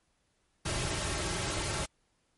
pink noise with comb filter, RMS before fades -33 dBFS, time 0.65-1.86 s, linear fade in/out 10 ms, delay 4.1 ms, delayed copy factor -0.6, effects pink hiss -74 dBFS RMS until 2.37 s + MP3 48 kbps

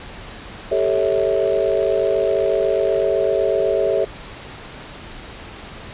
sine chord, A dominant seventh, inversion third, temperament equal with one note detuned, 392 / 440 / 554.4 / 649.1 Hz, G4 / A4 / C#5 / E5, 0 / 0 / 0 / -27 cents, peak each -21 dBFS, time 0.71-4.05 s, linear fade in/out 10 ms
click train, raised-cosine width 0.2 ms, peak -21 dBFS, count 122, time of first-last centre 0.77-3.019 s, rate 53.8 Hz
effects pink hiss -36 dBFS RMS until 5.93 s + resampled to 8000 Hz

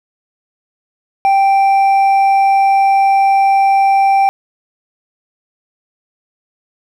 sine tone with hard clipping, 784 Hz, G5, in tune, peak -9 dBFS, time 1.25-4.29 s, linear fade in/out 0 ms, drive 4 dB, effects none

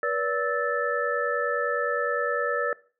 sine tone cluster, 484.3 / 574 / 1307 / 1757 Hz, B4 / D5 / E6 / A6, -34 / -40 / -15 / -3 cents, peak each -29 dBFS, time 0.03-2.73 s, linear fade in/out 2 ms, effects noise-tail reverb RT60 0.4 s tail -20 dB re dry

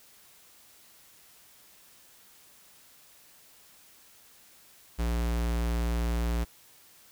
square tone, 58.27 Hz, A#1, in tune, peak -27 dBFS, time 4.98-6.45 s, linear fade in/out 20 ms, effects white hiss -57 dBFS RMS until 7.11 s

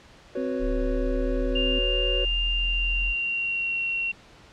triangle chord, F# suspended fourth, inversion none, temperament equal, 370 / 493.9 / 554.4 Hz, F#4 / B4 / C#5, 0 / 0 / 0 cents, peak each -30 dBFS, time 0.35-2.25 s, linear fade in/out 5 ms
sine tone, 261.6 Hz, C4, in tune, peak -29 dBFS, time 0.37-1.79 s, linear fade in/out 5 ms
sine exponential sweep, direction up, 36.89 to 43.65 Hz, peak -25 dBFS, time 0.59-3.15 s, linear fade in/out 50 ms
sine tone with pitch glide, 2800 to 2736 Hz, F7 to F7, +4 to -36 cents, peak -24 dBFS, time 1.55-4.12 s, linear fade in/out 10 ms, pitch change -40 cents, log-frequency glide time 2.47-3.8 s
effects pink hiss -51 dBFS RMS until 4.52 s + low-pass 5000 Hz 12 dB/octave

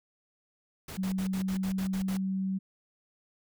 pink noise bursts, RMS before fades -42 dBFS, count 9, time 0.88-2.172 s, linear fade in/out 5 ms, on 92 ms, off 58 ms
sine tone with pitch glide, 189.1 to 190.86 Hz, F#3 to G3, +38 to -46 cents, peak -28 dBFS, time 0.97-2.59 s, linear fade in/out 20 ms, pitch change +16 cents, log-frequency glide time 1.09-2.25 s
effects none

